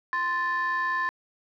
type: ring-modulated tone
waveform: triangle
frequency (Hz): 357.6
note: F4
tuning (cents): +41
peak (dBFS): -18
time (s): 0.13-1.09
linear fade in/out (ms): 0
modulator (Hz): 1400
effects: tanh soft clip ceiling -19 dBFS